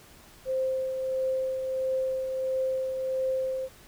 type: tone with tremolo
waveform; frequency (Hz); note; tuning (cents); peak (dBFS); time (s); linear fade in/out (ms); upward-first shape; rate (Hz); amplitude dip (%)
sine; 523.3; C5; 0; -24; 0.45-3.69; 50; triangle; 1.5; 45
effects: pink hiss -53 dBFS RMS until 3.87 s